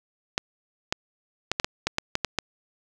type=clicks; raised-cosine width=0.2 ms; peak=-6 dBFS; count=10; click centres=0.379 / 0.925 / 1.516 / 1.599 / 1.645 / 1.87 / 1.984 / 2.154 / 2.247 / 2.387 s; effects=none